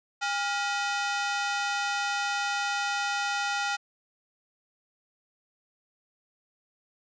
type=ring-modulated tone; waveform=sawtooth; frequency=1108.7 Hz; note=C#6; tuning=in tune; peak=-20 dBFS; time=0.21-3.77 s; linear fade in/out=20 ms; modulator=297 Hz; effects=resampled to 16000 Hz